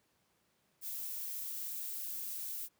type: noise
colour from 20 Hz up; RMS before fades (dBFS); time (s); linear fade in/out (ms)
violet; -41; 0.81-2.69; 50
effects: pink hiss -75 dBFS RMS until 2.79 s + high-pass 100 Hz 12 dB/octave